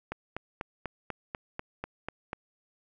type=click train; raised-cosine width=0.5 ms; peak=-19 dBFS; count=10; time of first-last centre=0.12-2.331 s; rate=4.07 Hz; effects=none